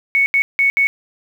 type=tone bursts at uneven times; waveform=sine; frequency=2217 Hz; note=C#7; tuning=in tune; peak=-11 dBFS; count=4; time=0.15-0.26 / 0.34-0.42 / 0.59-0.7 / 0.77-0.87 s; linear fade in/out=0 ms; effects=7-bit